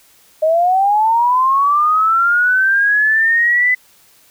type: linear sweep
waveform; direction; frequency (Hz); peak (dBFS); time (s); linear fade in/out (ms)
sine; up; 615 to 2014; -10; 0.42-3.75; 10
effects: white hiss -50 dBFS RMS until 4.3 s